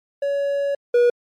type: tone pair in turn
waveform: triangle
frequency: 563 / 482.5 Hz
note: C#5 / B4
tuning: +27 / -40 cents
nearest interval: minor third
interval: 267 cents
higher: first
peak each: -17 / -10 dBFS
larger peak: second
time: 0.22-0.75 / 0.94-1.1 s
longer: first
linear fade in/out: 5 ms
effects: MP3 64 kbps